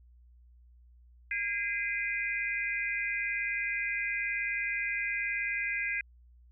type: tone cluster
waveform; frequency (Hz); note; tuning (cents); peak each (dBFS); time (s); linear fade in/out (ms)
sine; 1627 / 2057 / 2356 / 2475; G#6 / C7 / D7 / D#7; -36 / -30 / +5 / -10; -36 / -33 / -40 / -36; 1.31-6.01; 2
effects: added 60 Hz sine -55 dBFS peak until 6.51 s